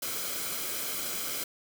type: noise with comb filter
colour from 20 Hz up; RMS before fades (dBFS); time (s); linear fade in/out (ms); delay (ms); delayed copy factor
white; -34; 0.02-1.44; 5; 1.1; -0.55
effects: none